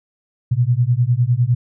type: beating tone pair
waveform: sine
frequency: 117.2 / 127.1 Hz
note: A#2 / C3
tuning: +10 / -50 cents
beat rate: 9.9 Hz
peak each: -16 dBFS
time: 0.51-1.55 s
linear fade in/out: 10 ms
effects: none